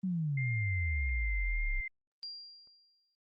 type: exponential sweep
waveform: sine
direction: down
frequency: 193.5 to 30.87 Hz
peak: -30 dBFS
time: 0.03-1.81 s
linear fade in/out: 10 ms
type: tone with vibrato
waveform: sine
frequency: 2100 Hz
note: C7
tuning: 6 cents sharp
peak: -36 dBFS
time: 0.37-1.88 s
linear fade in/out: 5 ms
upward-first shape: triangle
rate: 1.8 Hz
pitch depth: 14 cents each way
type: tone with exponential decay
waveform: sine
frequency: 4766 Hz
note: D8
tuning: 25 cents sharp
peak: -38 dBFS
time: 2.23-3.15 s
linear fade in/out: 0 ms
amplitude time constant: 200 ms
effects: Opus 24 kbps